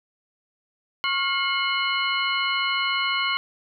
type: tone cluster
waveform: sine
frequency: 1095 / 1408 / 2156 / 2962 / 4184 Hz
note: C#6 / F6 / C#7 / F#7 / C8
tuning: -22 / +14 / -49 / +1 / -1 cents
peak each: -27 / -30 / -26 / -27 / -33 dBFS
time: 1.04-3.37 s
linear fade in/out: 0 ms
effects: none